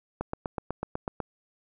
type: click train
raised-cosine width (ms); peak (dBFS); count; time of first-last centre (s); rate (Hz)
1; -16; 9; 0.21-1.203; 8.06
effects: none